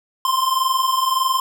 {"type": "tone pair together", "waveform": "square", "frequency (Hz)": [1031, 1052.7], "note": ["C6", "C6"], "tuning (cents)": [-26, 10], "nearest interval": "unison", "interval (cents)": 36, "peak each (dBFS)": [-22, -19], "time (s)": [0.25, 1.4], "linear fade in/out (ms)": 2, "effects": []}